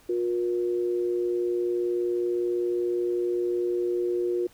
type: tone pair together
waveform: sine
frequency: 357.5 / 477.2 Hz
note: F4 / A#4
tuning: +41 / +41 cents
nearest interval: perfect fourth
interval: 500 cents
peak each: -24 / -32 dBFS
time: 0.09-4.47 s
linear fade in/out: 5 ms
effects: pink hiss -57 dBFS RMS until 4.53 s